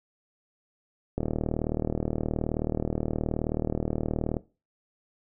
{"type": "click train", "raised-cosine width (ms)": 2, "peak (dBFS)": -14, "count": 125, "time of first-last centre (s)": [1.18, 4.368], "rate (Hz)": 38.9, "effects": ["noise-tail reverb RT60 0.3 s tail -18 dB re dry"]}